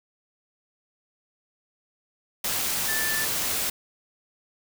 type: tone in noise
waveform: sine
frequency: 1760 Hz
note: A6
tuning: in tune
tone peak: -28 dBFS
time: 2.88-3.25 s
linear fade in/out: 5 ms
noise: white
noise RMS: -27 dBFS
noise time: 2.44-3.7 s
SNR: -4 dB
effects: none